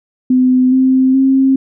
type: tone with pitch steps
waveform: sine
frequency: 254.9 / 260.9 / 267 Hz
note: C4 / C4 / C4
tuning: -45 / -5 / +35 cents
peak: -7 dBFS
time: 0.3-1.56 s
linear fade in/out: 5 ms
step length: 420 ms
effects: none